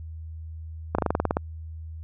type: slowing click train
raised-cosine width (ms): 1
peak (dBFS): -8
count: 10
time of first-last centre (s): 0.95-1.369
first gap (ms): 35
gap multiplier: 1.07
effects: added 80 Hz sine -35 dBFS peak until 2.03 s